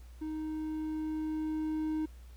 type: tone with level ramp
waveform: triangle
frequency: 311.3 Hz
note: D#4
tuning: 1 cent sharp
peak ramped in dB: -33 to -28 dBFS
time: 0.21-2.06 s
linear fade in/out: 10 ms
effects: added 60 Hz sine -48 dBFS peak until 2.36 s + pink hiss -64 dBFS RMS until 2.36 s